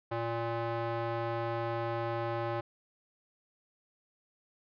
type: tone with band-pass filter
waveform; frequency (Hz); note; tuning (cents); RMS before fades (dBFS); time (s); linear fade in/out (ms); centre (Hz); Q
square; 116.3; A#2; -4; -34; 0.11-2.61; 10; 770; 0.99
effects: resampled to 11025 Hz